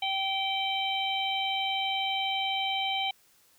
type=harmonic tone; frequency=776 Hz; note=G5; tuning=18 cents flat; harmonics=1 / 3 / 4 / 5; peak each=-31 / -34 / -31 / -38 dBFS; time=0.02-3.11 s; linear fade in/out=5 ms; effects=white hiss -63 dBFS RMS until 3.58 s